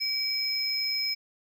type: tone pair together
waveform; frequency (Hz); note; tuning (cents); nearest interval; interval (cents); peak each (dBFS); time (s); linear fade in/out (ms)
triangle; 2290 / 5141; D7 / E8; -44 / -44; octave + major second; 1400; -32 / -26; 0-1.15; 20
effects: none